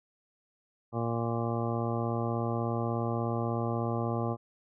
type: harmonic tone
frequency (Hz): 116.54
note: A#2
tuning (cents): 0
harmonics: 1 / 2 / 3 / 4 / 5 / 6 / 7 / 9 / 10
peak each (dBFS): -32 / -35 / -37 / -38 / -39 / -40 / -40 / -42 / -42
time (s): 0.92-4.37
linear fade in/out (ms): 50
effects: none